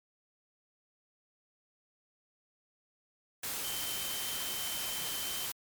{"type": "tone in noise", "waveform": "sine", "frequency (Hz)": 3096, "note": "G7", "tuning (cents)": -22, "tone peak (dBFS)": -41, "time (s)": [3.64, 5.46], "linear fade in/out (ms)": 5, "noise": "white", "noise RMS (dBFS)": -37, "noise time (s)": [3.43, 5.52], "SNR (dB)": -7, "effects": ["MP3 96 kbps"]}